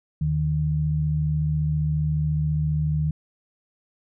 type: tone pair together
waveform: sine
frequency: 78.1 / 152.63 Hz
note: D#2 / D#3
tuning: +7 / -33 cents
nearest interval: octave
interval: 1160 cents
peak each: -27 / -21 dBFS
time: 0.21-3.11 s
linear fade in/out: 5 ms
effects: none